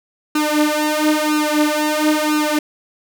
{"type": "tone with flanger", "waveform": "sawtooth", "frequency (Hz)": 303.1, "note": "D#4", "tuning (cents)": -45, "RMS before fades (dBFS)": -17, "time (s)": [0.35, 2.59], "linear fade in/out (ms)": 5, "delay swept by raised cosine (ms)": [0.74, 5.54], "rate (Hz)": 1, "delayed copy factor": 0.9, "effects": []}